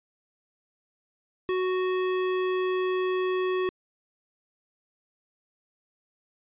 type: tone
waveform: square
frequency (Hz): 370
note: F#4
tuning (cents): 0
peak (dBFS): -25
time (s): 1.49-3.69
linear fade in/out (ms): 0
effects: resampled to 8000 Hz